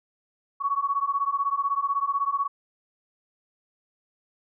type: beating tone pair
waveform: sine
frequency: 1111 / 1127 Hz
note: C#6 / C#6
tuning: +4 / +28 cents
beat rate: 16 Hz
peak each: -26 dBFS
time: 0.6-2.48 s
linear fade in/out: 20 ms
effects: none